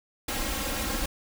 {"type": "noise with comb filter", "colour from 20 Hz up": "pink", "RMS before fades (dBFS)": -30, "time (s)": [0.28, 1.06], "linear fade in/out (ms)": 5, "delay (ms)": 3.7, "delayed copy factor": 0.95, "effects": []}